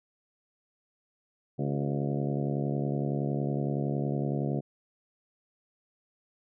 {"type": "harmonic tone with a mistuned harmonic", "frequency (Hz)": 70.8, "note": "C#2", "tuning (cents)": 37, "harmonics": [2, 3, 4, 5, 6, 7, 8, 9, 10], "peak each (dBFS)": [-30, -34, -36, -38, -40, -41, -42, -43, -44], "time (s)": [1.58, 4.61], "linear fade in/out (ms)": 20, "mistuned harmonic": 6, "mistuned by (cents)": -59, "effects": []}